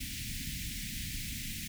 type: band-stop noise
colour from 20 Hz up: pink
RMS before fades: -39 dBFS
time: 0-1.68 s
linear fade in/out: 10 ms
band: 270 to 1900 Hz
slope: 48 dB/octave
effects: none